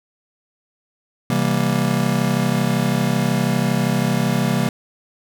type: chord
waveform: square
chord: C dominant seventh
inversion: none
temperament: just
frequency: 130.81 / 163.52 / 196.22 / 235.5 Hz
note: C3 / E3 / G3 / Bb3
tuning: 0 / -14 / +2 / +18 cents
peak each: -23 dBFS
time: 1.3-4.69 s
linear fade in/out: 2 ms
effects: none